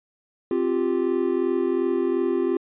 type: chord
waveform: triangle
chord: C suspended fourth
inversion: none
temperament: equal with one note detuned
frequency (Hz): 263 / 349.2 / 392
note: C4 / F4 / G4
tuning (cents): +9 / 0 / 0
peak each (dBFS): -25 / -21 / -23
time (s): 0.51-2.57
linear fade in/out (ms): 2
effects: resampled to 8000 Hz